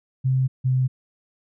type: tone pair in turn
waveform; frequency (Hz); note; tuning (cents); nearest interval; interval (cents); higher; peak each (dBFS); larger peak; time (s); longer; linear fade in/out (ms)
sine; 130.81 / 129.16; C3 / C3; 0 / -22; unison; 22; first; -17; neither; 0.24-0.48 / 0.64-0.88; neither; 20
effects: none